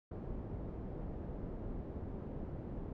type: low-pass noise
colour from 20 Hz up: pink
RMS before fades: -43 dBFS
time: 0.11-2.93 s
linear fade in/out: 5 ms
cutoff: 460 Hz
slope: 12 dB/octave
effects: none